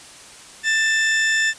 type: tone pair together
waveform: 40% pulse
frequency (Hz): 1776 / 2637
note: A6 / E7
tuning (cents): +16 / 0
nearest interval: perfect fifth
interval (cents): 684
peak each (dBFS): -16 / -27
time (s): 0.63-1.54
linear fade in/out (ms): 50
effects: white hiss -42 dBFS RMS until 1.58 s + resampled to 22050 Hz